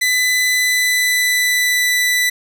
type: tone with pitch glide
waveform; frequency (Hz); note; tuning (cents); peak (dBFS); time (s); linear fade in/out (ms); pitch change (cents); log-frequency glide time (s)
sawtooth; 2002 to 1982.4; B6 to B6; +23 to +6; -10; 0.01-2.3; 10; -17; 0.48-1.9
effects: none